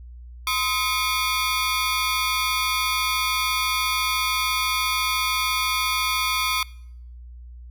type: ring-modulated tone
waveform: 15% pulse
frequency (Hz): 1151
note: D6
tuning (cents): -35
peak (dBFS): -12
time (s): 0.47-6.63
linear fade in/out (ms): 2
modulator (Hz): 117
effects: noise-tail reverb RT60 0.7 s tail -23 dB re dry + added 60 Hz sine -38 dBFS peak until 7.7 s